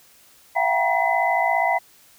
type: tone cluster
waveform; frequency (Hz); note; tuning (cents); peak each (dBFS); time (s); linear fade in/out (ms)
sine; 672 / 729 / 784 / 951 / 2019; E5 / F#5 / G5 / A#5 / B6; +33 / -26 / 0 / +34 / +38; -24; 0.55-1.79; 20
effects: white hiss -53 dBFS RMS until 2.18 s